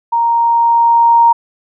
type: tone with level ramp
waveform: sine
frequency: 932.3 Hz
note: A#5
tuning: in tune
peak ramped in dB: -10 to -4 dBFS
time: 0.12-1.33 s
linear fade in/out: 10 ms
effects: none